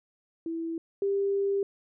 sine tone pair in turn, 329.5 / 396.9 Hz, E4 / G4, -1 / +22 cents, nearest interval minor third, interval 323 cents, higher second, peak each -30 / -24 dBFS, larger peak second, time 0.46-0.78 / 1.02-1.63 s, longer second, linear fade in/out 2 ms, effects none

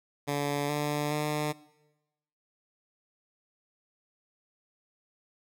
10% pulse tone with pitch steps, 143.9 / 147.7 / 150.2 Hz, D3 / D3 / D3, -35 / +10 / +39 cents, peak -20 dBFS, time 0.27-1.53 s, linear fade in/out 20 ms, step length 420 ms, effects noise-tail reverb RT60 1.0 s tail -21 dB re dry

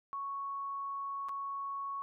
sine tone with dropouts, 1108.7 Hz, C#6, in tune, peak -36 dBFS, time 0.13-2.02 s, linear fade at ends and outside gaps 0 ms, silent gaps 1.286-1.292 s, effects none

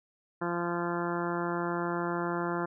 harmonic tone, 172.8 Hz, F3, 18 cents flat, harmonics 1 / 2 / 3 / 4 / 5 / 6 / 7 / 8 / 9 / 10, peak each -36 / -33 / -40 / -39 / -40 / -38 / -43 / -39 / -45 / -45 dBFS, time 0.41-2.66 s, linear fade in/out 10 ms, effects none

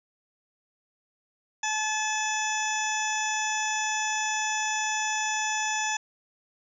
harmonic tone with a mistuned harmonic, 862 Hz, A5, 36 cents flat, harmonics 1 / 2 / 3 / 4 / 6 / 7 / 8, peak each -30 / -32 / -34 / -37 / -41 / -34 / -35 dBFS, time 1.63-5.97 s, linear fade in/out 5 ms, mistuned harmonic 6, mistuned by +36 cents, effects none

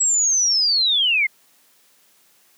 sine linear sweep, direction down, 7800 to 2061 Hz, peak -15 dBFS, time 0-1.27 s, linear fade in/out 10 ms, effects white hiss -57 dBFS RMS until 2.57 s + high-pass 150 Hz 12 dB/octave

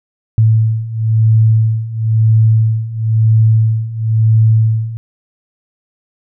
sine beating tone pair, 110.3 / 111.29 Hz, A2 / A2, +5 / +20 cents, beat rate 0.99 Hz, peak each -13 / -10 dBFS, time 0.38-4.97 s, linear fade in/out 0 ms, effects none

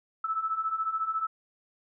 sine beating tone pair, 1301 / 1315 Hz, E6 / E6, -23 / -5 cents, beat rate 14 Hz, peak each -33 / -29 dBFS, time 0.24-1.27 s, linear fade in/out 5 ms, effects none

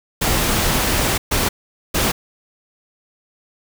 pink noise bursts at uneven times, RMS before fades -18 dBFS, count 3, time 0.21-1.18 / 1.31-1.49 / 1.94-2.12 s, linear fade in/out 10 ms, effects none

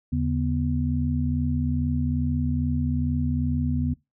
sine tone cluster, 79.4 / 141.8 / 245.8 Hz, D#2 / C#3 / B3, +36 / +40 / -8 cents, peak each -26 dBFS, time 0.12-3.94 s, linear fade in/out 10 ms, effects noise-tail reverb RT60 0.2 s tail -22 dB re dry

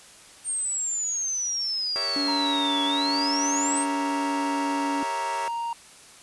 sine exponential two-way sweep, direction down then up, 8780 to 3363 to 8780 Hz, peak -25 dBFS, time 0.44-3.86 s, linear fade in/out 50 ms, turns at 2.84 s
15% pulse chord, G diminished seventh, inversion none, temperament equal with one note detuned, 392 / 466.2 / 554.4 / 656.2 Hz, G4 / Bb4 / Db5 / Fb5, 0 / 0 / 0 / -8 cents, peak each -34 / -34 / -29 / -30 dBFS, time 1.96-5.48 s, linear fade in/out 0 ms
triangle tone with pitch glide, 285.1 to 283.1 Hz, C#4 to C#4, +49 to +37 cents, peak -25 dBFS, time 2.16-5.03 s, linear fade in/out 2 ms, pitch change -12 cents, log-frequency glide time 2.59-4.6 s
triangle tone, 932.3 Hz, A#5, in tune, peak -25 dBFS, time 2.28-5.73 s, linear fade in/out 2 ms
effects white hiss -49 dBFS RMS until 6.22 s + resampled to 24000 Hz

